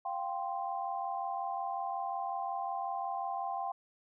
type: chord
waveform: sine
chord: F suspended second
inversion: none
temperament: equal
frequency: 698.5 / 784 / 1046.5 Hz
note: F5 / G5 / C6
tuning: 0 / 0 / 0 cents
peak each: -39 / -36 / -40 dBFS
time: 0.05-3.72 s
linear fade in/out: 5 ms
effects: none